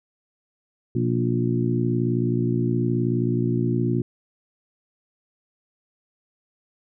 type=harmonic tone with a mistuned harmonic; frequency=59 Hz; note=A#1; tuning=22 cents sharp; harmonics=2 / 3 / 4 / 5 / 6; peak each=-23 / -29 / -26 / -28 / -27 dBFS; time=0.95-4.02 s; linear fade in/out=5 ms; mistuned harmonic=2; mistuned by=+81 cents; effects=none